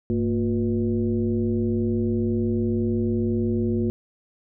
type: tone with frequency modulation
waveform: sine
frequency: 229 Hz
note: A#3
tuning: 31 cents flat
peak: -20 dBFS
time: 0.1-3.9 s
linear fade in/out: 0 ms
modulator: 130 Hz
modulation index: 1.2
effects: none